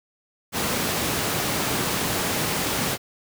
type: high-pass noise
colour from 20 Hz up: pink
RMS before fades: -25 dBFS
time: 0.52-2.98 s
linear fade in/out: 50 ms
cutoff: 110 Hz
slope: 12 dB/octave
effects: none